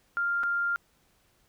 sine tone with dropouts, 1396.9 Hz, F6, in tune, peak -25 dBFS, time 0.17-0.76 s, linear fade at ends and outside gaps 0 ms, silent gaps 0.432-0.436 s, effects pink hiss -67 dBFS RMS until 1.48 s

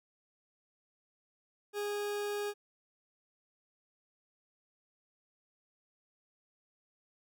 40% pulse tone, 411.8 Hz, G#4, 15 cents flat, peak -33 dBFS, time 1.73-2.54 s, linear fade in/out 50 ms, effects none

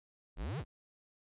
square exponential two-way sweep, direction up then down, 36.61 to 168.3 to 36.61 Hz, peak -37 dBFS, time 0.36-0.65 s, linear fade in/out 50 ms, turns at 0.59 s, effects resampled to 8000 Hz

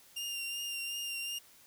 sawtooth tone with vibrato, 2794 Hz, F7, in tune, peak -33 dBFS, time 0.16-1.39 s, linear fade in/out 10 ms, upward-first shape triangle, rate 2.7 Hz, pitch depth 25 cents each way, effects white hiss -60 dBFS RMS until 1.66 s

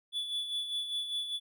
triangle tone with tremolo, 3445 Hz, A7, 37 cents flat, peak -29 dBFS, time 0.12-1.4 s, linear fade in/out 50 ms, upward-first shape sine, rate 5 Hz, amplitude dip 55%, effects none

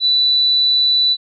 sine tone, 3971 Hz, B7, 9 cents sharp, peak -11 dBFS, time 0-1.17 s, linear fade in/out 50 ms, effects none

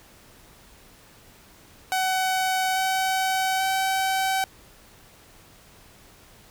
sawtooth tone with pitch steps, 752 / 758.5 / 765.1 Hz, F#5 / F#5 / G5, +28 / +43 / -42 cents, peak -18 dBFS, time 1.92-4.44 s, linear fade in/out 0 ms, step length 840 ms, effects pink hiss -52 dBFS RMS until 6.5 s

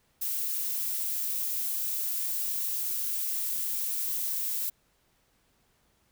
violet noise, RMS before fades -31 dBFS, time 0.21-4.7 s, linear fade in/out 10 ms, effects pink hiss -69 dBFS RMS until 6.11 s

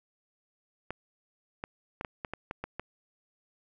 clicks, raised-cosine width 0.5 ms, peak -20 dBFS, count 9, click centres 0.906 / 1.639 / 2.011 / 2.048 / 2.248 / 2.336 / 2.511 / 2.64 / 2.796 s, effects none

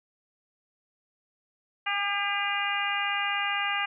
harmonic tone with a mistuned harmonic, 402.2 Hz, G4, 44 cents sharp, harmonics 2 / 3 / 4 / 5 / 6 / 7, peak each -33 / -33 / -33 / -33 / -33 / -33 dBFS, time 1.86-3.86 s, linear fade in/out 10 ms, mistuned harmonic 2, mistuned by +16 cents, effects none

